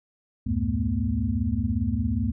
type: tone cluster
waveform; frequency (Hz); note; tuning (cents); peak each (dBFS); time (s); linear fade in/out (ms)
sine; 72.2 / 89 / 106.6 / 217.8 / 242.9; D2 / F2 / G#2 / A3 / B3; -29 / +33 / +46 / -17 / -29; -29; 0.46-2.32; 10
effects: none